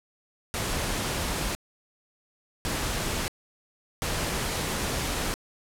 pink noise bursts at uneven times, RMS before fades -29 dBFS, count 3, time 0.54-1.55 / 2.65-3.28 / 4.02-5.34 s, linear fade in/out 0 ms, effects low-pass 12000 Hz 12 dB/octave

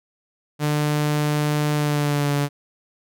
sawtooth tone with pitch glide, 149.1 to 143.69 Hz, D3 to D3, +27 to -37 cents, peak -15 dBFS, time 0.59-2.49 s, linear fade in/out 50 ms, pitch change -64 cents, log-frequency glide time 1.75-2.32 s, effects none

